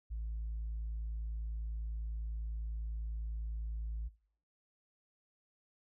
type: tone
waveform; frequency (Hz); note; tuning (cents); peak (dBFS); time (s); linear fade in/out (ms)
sine; 55; A1; 0; -35; 0.1-4.09; 20
effects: noise-tail reverb RT60 0.5 s tail -20 dB re dry + tanh soft clip ceiling -34 dBFS